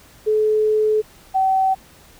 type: tone pair in turn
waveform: sine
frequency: 430 / 764.1 Hz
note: A4 / G5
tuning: -40 / -44 cents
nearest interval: minor seventh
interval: 996 cents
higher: second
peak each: -14 dBFS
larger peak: neither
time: 0.26-1.02 / 1.34-1.75 s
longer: first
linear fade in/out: 20 ms
effects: pink hiss -48 dBFS RMS until 2.19 s